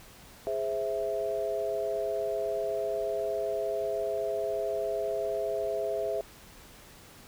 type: chord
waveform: sine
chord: Ab augmented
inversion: none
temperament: equal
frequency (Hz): 415.3 / 523.3 / 659.3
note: Ab4 / C5 / E5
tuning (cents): 0 / 0 / 0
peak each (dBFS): -33 / -35 / -31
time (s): 0.47-6.21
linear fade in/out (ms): 0
effects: pink hiss -52 dBFS RMS until 7.27 s